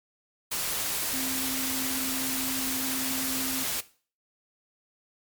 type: tone in noise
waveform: sine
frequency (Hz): 262.7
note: C4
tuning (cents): +7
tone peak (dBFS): -33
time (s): 1.13-3.64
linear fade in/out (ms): 10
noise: white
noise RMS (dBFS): -30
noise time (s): 0.51-3.81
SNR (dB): -6
effects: noise-tail reverb RT60 0.4 s tail -17 dB re dry + MP3 96 kbps